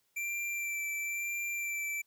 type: tone with vibrato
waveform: square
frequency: 2349 Hz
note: D7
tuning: in tune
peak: -34 dBFS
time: 0.16-2.02 s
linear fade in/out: 10 ms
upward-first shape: sine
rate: 1 Hz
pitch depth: 16 cents each way
effects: white hiss -75 dBFS RMS until 2.06 s